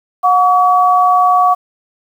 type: tone pair together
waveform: sine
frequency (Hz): 726.2 / 1135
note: F#5 / C#6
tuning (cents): -33 / +41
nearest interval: minor sixth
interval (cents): 774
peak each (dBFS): -10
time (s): 0.23-1.55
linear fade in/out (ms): 20
effects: 7-bit